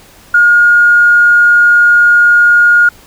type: tone with tanh clipping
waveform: triangle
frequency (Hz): 1428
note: F6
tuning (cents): +38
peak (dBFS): -3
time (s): 0.34-2.89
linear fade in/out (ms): 5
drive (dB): 3
effects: pink hiss -40 dBFS RMS until 3.06 s